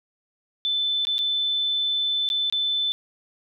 sine tone with dropouts, 3520 Hz, A7, in tune, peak -21 dBFS, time 0.65-2.92 s, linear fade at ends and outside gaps 0 ms, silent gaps 1.051-1.07 / 1.182-1.19 / 2.289-2.301 / 2.499-2.525 s, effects none

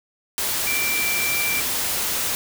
sine tone in noise, 2349 Hz, D7, in tune, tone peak -23 dBFS, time 0.67-1.6 s, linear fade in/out 0 ms, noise white, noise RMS -24 dBFS, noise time 0.38-2.35 s, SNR -2 dB, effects none

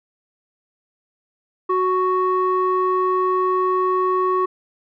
square tone with low-pass filter, 370 Hz, F#4, in tune, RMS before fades -19 dBFS, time 1.69-4.46 s, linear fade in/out 10 ms, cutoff 1100 Hz, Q 3.5, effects none

